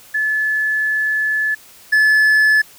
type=tone pair in turn; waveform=sine / triangle; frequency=1726 / 1726 Hz; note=A6 / A6; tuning=-34 / -34 cents; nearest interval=unison; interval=0 cents; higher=neither; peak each=-15 / -8 dBFS; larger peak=second; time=0.14-1.55 / 1.92-2.62 s; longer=first; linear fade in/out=10 ms; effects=white hiss -44 dBFS RMS until 2.78 s